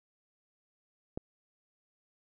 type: click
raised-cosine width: 2 ms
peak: -22 dBFS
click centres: 1.175 s
effects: none